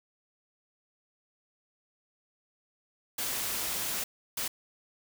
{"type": "noise bursts at uneven times", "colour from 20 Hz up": "white", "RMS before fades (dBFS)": -33, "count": 2, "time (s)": [[3.18, 4.04], [4.37, 4.48]], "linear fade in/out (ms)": 5, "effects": []}